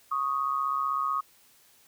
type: tone pair together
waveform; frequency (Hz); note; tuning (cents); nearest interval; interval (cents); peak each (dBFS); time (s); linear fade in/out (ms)
sine; 1108.7 / 1244.5; C#6 / D#6; 0 / 0; major second; 200; -29 / -28; 0.11-1.21; 10
effects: white hiss -60 dBFS RMS until 1.87 s